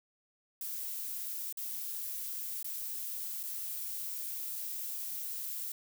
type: noise with dropouts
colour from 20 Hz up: violet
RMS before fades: -39 dBFS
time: 0.61-5.72 s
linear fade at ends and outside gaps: 2 ms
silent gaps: 1.526-1.572 / 2.628-2.644 / 3.431-3.435 s
effects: none